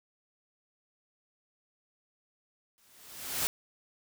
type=noise with exponential growth; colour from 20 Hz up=white; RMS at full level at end=-28 dBFS; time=2.78-3.47 s; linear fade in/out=0 ms; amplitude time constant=150 ms; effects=none